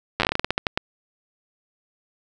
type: slowing click train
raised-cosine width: 0.3 ms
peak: -4 dBFS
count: 15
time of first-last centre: 0.2-0.775 s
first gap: 9 ms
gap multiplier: 1.21
effects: none